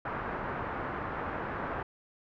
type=low-pass noise; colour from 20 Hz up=white; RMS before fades=-36 dBFS; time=0.05-1.83 s; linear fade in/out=5 ms; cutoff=1500 Hz; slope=24 dB/octave; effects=none